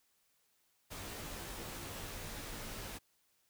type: noise with comb filter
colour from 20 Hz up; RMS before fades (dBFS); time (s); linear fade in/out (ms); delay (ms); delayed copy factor
pink; -45; 0.9-2.99; 20; 16; -0.6
effects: white hiss -75 dBFS RMS until 3.49 s